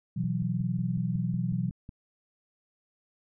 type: chord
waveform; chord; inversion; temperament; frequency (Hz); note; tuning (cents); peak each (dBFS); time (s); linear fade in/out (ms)
sine; B suspended fourth; none; equal; 123.47 / 164.81 / 185; B2 / E3 / F#3; 0 / 0 / 0; -31; 0.16-1.7; 10
type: click train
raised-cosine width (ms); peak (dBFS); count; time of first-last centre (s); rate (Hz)
5; -30; 10; 0.24-1.891; 5.45
effects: none